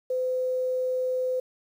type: tone with quantisation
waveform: sine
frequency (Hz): 510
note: C5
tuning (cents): -44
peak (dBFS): -24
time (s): 0.1-1.4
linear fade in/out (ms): 5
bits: 9
effects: none